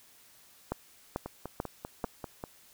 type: two click trains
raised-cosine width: 1 ms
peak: -17 / -23 dBFS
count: 4 / 7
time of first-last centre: 0.72-2.042 / 1.26-2.439 s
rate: 2.27 / 5.09 Hz
effects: white hiss -59 dBFS RMS until 2.73 s